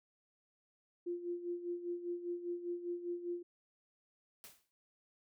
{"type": "tone with tremolo", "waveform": "sine", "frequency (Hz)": 349.2, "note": "F4", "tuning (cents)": 0, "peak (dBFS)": -35, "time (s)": [1.06, 3.43], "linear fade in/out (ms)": 10, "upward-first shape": "sine", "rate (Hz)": 5, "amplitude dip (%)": 70}
{"type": "noise with exponential decay", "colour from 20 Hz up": "white", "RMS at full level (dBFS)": -50, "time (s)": [4.44, 4.71], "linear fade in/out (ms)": 0, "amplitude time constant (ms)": 57}
{"effects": []}